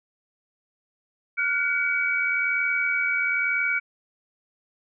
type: tone cluster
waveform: sine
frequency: 1414 / 1495 / 2272 Hz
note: F6 / F#6 / C#7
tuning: +21 / +17 / +42 cents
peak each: -28 / -29 / -23 dBFS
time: 1.37-3.8 s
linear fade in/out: 20 ms
effects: none